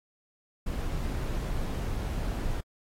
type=noise; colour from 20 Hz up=brown; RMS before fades=-31 dBFS; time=0.66-2.61 s; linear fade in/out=10 ms; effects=AAC 48 kbps